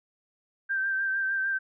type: tone with vibrato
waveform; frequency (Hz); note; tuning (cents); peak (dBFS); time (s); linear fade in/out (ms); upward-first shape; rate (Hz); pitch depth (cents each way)
sine; 1568; G6; 0; -25; 0.69-1.59; 20; sine; 6.6; 29
effects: none